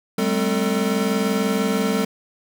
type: tone cluster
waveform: square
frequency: 193.1 / 213.4 / 259.2 / 447.8 Hz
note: G3 / G#3 / C4 / A4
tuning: -26 / +47 / -16 / +30 cents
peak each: -24 / -25 / -27 / -25 dBFS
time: 0.18-2.05 s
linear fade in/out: 5 ms
effects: none